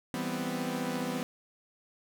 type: chord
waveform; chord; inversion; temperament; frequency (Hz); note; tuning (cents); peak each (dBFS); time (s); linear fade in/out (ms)
sawtooth; C major seventh; first; equal; 164.81 / 196 / 246.9 / 261.6; E3 / G3 / B3 / C4; 0 / 0 / 0 / 0; -35 / -35 / -31 / -34; 0.14-1.23; 0
effects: none